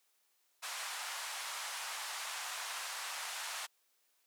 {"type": "band-pass noise", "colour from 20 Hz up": "pink", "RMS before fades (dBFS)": -42, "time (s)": [0.62, 3.67], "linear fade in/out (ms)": 20, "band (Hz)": [810, 11000], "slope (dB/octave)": 24, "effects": ["white hiss -75 dBFS RMS until 4.26 s", "high-pass 400 Hz 12 dB/octave"]}